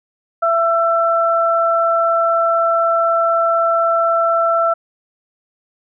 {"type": "tone pair together", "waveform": "sine", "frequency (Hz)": [669, 1338], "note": ["E5", "E6"], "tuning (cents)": [25, 25], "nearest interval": "octave", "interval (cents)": 1200, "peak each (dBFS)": -15, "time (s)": [0.42, 4.74], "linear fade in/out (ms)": 10, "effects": []}